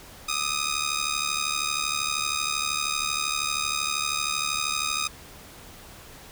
10% pulse ring-modulated tone, 1244.5 Hz, D#6, in tune, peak -14 dBFS, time 0.28-5.08 s, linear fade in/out 10 ms, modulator 36.4 Hz, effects pink hiss -46 dBFS RMS until 6.31 s

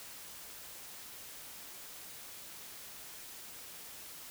silence, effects white hiss -49 dBFS RMS until 4.3 s

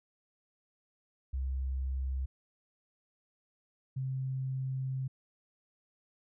sine tone pair in turn, 65.9 / 131.8 Hz, C2 / C3, +13 / +13 cents, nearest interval octave, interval 1200 cents, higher second, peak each -31 / -32 dBFS, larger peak first, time 1.33-2.26 / 3.96-5.08 s, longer second, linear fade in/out 10 ms, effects none

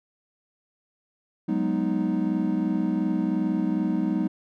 triangle chord, G# minor seventh, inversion third, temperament equal, 185 / 207.7 / 246.9 / 311.1 Hz, F#3 / G#3 / B3 / D#4, 0 / 0 / 0 / 0 cents, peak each -26 / -26 / -27 / -25 dBFS, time 1.48-4.28 s, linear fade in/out 10 ms, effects none

